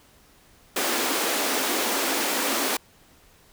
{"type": "high-pass noise", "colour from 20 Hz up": "pink", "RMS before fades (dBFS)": -25, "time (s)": [0.76, 2.77], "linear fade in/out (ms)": 5, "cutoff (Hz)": 240, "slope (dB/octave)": 48, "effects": ["pink hiss -56 dBFS RMS until 3.52 s"]}